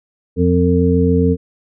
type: harmonic tone with a mistuned harmonic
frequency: 87.3 Hz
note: F2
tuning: in tune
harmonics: 1 / 2 / 3 / 5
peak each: -16 / -16 / -16 / -16 dBFS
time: 0.36-1.37 s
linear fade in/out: 50 ms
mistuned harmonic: 5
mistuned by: +58 cents
effects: none